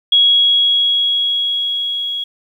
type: tone with level ramp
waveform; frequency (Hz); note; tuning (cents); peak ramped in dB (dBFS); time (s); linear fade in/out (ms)
sine; 3322; G#7; 0; -7 to -19; 0.12-2.24; 5
effects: 8-bit